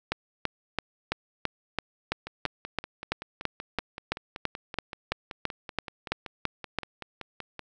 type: two click trains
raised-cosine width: 0.3 ms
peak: -10 / -21 dBFS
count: 21 / 29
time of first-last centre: 0.12-6.787 / 2.27-7.593 s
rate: 3 / 5.26 Hz
effects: none